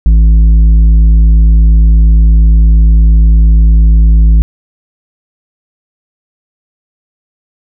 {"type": "tone with tanh clipping", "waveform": "sine", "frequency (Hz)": 54.3, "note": "A1", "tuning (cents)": -22, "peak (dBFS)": -3, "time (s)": [0.06, 4.42], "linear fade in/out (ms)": 0, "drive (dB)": 7, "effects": []}